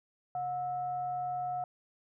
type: tone with frequency modulation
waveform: sine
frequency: 723 Hz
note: F#5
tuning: 40 cents flat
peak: -32 dBFS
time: 0.35-1.64 s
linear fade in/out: 2 ms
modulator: 589 Hz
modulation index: 0.26
effects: none